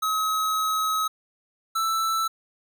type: tone pair in turn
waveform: square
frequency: 1278 / 1322.3 Hz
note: D#6 / E6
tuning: +46 / +5 cents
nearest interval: minor second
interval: 59 cents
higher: second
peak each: -23 dBFS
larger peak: neither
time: 0.02-1.08 / 1.75-2.28 s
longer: first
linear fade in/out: 10 ms
effects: none